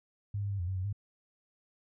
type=tone with pitch steps; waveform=sine; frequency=101.6 / 100.7 / 99.3 / 87.1 / 94.8 / 92.4 / 101.6 Hz; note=G#2 / G2 / G2 / F2 / F#2 / F#2 / G#2; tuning=-38 / +47 / +23 / -4 / +43 / -2 / -38 cents; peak=-31 dBFS; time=0.34-0.928 s; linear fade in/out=5 ms; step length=84 ms; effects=none